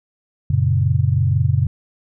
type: chord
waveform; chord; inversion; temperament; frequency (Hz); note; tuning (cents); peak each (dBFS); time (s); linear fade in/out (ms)
sine; F# major; none; equal; 92.5 / 116.54 / 138.59; F#2 / A#2 / C#3; 0 / 0 / 0; -18; 0.5-1.67; 5
effects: none